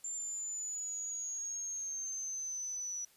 sine exponential sweep, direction down, 7260 to 5890 Hz, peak -37 dBFS, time 0.04-3.05 s, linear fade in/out 5 ms, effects white hiss -65 dBFS RMS until 3.16 s + resampled to 32000 Hz

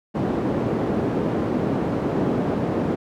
white band-pass noise, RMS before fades -23 dBFS, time 0.14-2.96 s, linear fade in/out 20 ms, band 130 to 370 Hz, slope 12 dB/octave, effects none

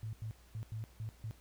sine tone bursts at uneven times, 110 Hz, A2, in tune, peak -38 dBFS, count 6, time 0.03-0.13 / 0.22-0.31 / 0.55-0.63 / 0.72-0.84 / 1-1.09 / 1.24-1.31 s, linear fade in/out 0 ms, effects added 60 Hz sine -60 dBFS peak until 1.4 s + pink hiss -65 dBFS RMS until 1.4 s

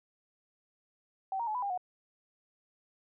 sine tone with pitch steps, 769 / 934 / 857 / 993 / 803 / 728 Hz, G5 / A#5 / A5 / B5 / G5 / F#5, -33 / +3 / -46 / +9 / +41 / -28 cents, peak -31 dBFS, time 1.32-1.776 s, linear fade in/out 2 ms, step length 76 ms, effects none

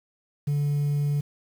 sine tone, 145 Hz, D3, 22 cents flat, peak -19 dBFS, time 0.47-1.21 s, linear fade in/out 10 ms, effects tanh soft clip ceiling -21 dBFS + 8-bit

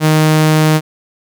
sawtooth tone, 155.56 Hz, D#3, in tune, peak -4 dBFS, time 0-0.81 s, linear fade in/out 50 ms, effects none

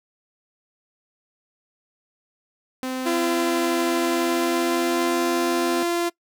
sawtooth tone, 258.1 Hz, C4, 23 cents flat, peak -22 dBFS, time 2.83-5.83 s, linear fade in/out 0 ms
sawtooth tone with pitch glide, 340 to 344.1 Hz, F4 to F4, -46 to -26 cents, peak -17 dBFS, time 3.05-6.1 s, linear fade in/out 20 ms, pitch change +20 cents, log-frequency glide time 4.04-5.2 s
effects noise-tail reverb RT60 0.1 s tail -22 dB re dry

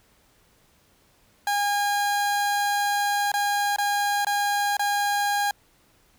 30% pulse tone with dropouts, 815 Hz, G#5, 33 cents flat, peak -19 dBFS, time 1.47-5.51 s, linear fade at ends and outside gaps 2 ms, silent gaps 3.318-3.339 / 3.762-3.784 / 4.248-4.268 / 4.769-4.794 s, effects pink hiss -61 dBFS RMS until 6.18 s

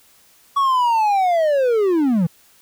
triangle linear sweep, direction down, 1130 to 155.56 Hz, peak -12 dBFS, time 0.56-2.27 s, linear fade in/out 10 ms, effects white hiss -53 dBFS RMS until 2.61 s

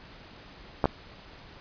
clicks, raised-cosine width 1 ms, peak -8 dBFS, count 2, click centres 0.842 / 0.856 s, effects pink hiss -49 dBFS RMS until 1.6 s + resampled to 11025 Hz

